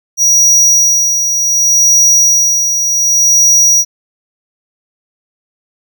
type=tone with tremolo; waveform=square; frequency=5780 Hz; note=F#8; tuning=41 cents flat; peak=-5 dBFS; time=0.17-3.85 s; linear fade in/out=50 ms; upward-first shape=sine; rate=0.67 Hz; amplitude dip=50%; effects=none